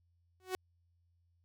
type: tone with exponential growth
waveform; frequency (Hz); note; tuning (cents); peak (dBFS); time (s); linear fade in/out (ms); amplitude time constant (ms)
sawtooth; 371.9; F#4; +9; -27; 0.4-0.55; 0; 31
effects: added 86 Hz sine -70 dBFS peak until 1.44 s